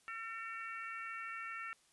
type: harmonic tone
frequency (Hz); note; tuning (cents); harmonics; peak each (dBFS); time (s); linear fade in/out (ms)
452.2; A4; +47; 3 / 4 / 5 / 6; -45 / -47 / -49 / -51; 0.08-1.73; 0
effects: white hiss -70 dBFS RMS until 1.92 s + resampled to 24000 Hz